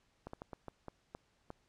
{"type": "slowing click train", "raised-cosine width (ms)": 1, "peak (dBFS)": -30, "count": 8, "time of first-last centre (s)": [0.27, 1.504], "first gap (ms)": 64, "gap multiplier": 1.33, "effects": ["pink hiss -74 dBFS RMS until 1.68 s", "low-pass 7000 Hz 12 dB/octave"]}